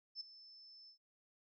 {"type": "tone with ADSR envelope", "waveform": "sine", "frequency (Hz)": 5274, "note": "E8", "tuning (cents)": 0, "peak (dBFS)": -40, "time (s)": [0.15, 0.98], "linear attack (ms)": 55, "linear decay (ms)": 11, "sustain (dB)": -16, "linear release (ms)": 95, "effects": []}